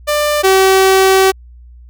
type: tone pair in turn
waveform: sawtooth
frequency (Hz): 594 / 382.3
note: D5 / G4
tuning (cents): +20 / -43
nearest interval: minor sixth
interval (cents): 763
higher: first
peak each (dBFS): -8 / -3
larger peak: second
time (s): 0.07-0.43 / 0.43-1.32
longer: second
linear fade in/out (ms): 20
effects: added 60 Hz sine -35 dBFS peak until 1.89 s